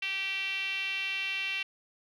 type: tone with band-pass filter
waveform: 5% pulse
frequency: 388 Hz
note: G4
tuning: 18 cents flat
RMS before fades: -33 dBFS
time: 0.02-1.63 s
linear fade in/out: 5 ms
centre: 2600 Hz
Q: 5.7
effects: none